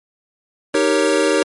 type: chord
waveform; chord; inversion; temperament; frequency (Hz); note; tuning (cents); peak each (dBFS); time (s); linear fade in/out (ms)
square; Eb dominant seventh; none; equal; 311.1 / 392 / 466.2 / 554.4; Eb4 / G4 / Bb4 / Db5; 0 / 0 / 0 / 0; -20; 0.74-1.43; 5
effects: MP3 48 kbps